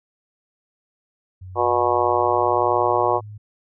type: tone with pitch glide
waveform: sine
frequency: 92.5 to 105.03 Hz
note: F#2 to G#2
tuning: 0 to +20 cents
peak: -34 dBFS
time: 1.41-3.38 s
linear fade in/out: 10 ms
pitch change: +220 cents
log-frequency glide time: 2.03-3.12 s
type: harmonic tone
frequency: 121.4 Hz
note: B2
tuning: 29 cents flat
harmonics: 3 / 4 / 5 / 6 / 7 / 8 / 9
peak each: -24 / -24 / -24 / -24 / -24 / -24 / -24 dBFS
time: 1.55-3.21 s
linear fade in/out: 50 ms
effects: none